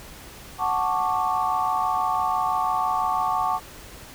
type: chord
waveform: sine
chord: D major seventh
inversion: first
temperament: equal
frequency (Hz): 740 / 880 / 1108.7 / 1174.7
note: F#5 / A5 / C#6 / D6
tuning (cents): 0 / 0 / 0 / 0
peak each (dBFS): -26 / -26 / -26 / -28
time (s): 0.58-3.6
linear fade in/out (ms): 50
effects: pink hiss -43 dBFS RMS until 4.14 s